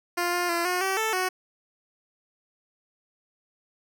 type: tone with pitch steps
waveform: 10% pulse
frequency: 349.9 / 353 / 341.2 / 360.8 / 383.7 / 440.8 / 369.8 Hz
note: F4 / F4 / F4 / F#4 / G4 / A4 / F#4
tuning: +3 / +19 / -40 / -44 / -37 / +3 / -1 cents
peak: -16 dBFS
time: 0.17-1.29 s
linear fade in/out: 10 ms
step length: 160 ms
effects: none